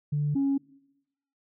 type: tone pair in turn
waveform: sine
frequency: 146.83 / 275.9 Hz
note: D3 / C#4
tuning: 0 / -8 cents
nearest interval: major seventh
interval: 1092 cents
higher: second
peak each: -23 / -21 dBFS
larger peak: second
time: 0.12-0.35 / 0.35-0.58 s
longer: neither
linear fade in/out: 10 ms
effects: noise-tail reverb RT60 0.9 s tail -24 dB re dry + tanh soft clip ceiling -19 dBFS